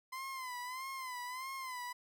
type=tone with vibrato; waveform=30% pulse; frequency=1026 Hz; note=C6; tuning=34 cents flat; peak=-38 dBFS; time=0.12-1.93 s; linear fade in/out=10 ms; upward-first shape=sine; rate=1.6 Hz; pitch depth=81 cents each way; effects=none